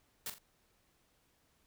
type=noise with echo; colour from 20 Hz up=white; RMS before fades=-40 dBFS; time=0.26-0.3 s; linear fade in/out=2 ms; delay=42 ms; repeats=2; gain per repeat=-9 dB; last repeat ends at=0.384 s; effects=pink hiss -73 dBFS RMS until 1.66 s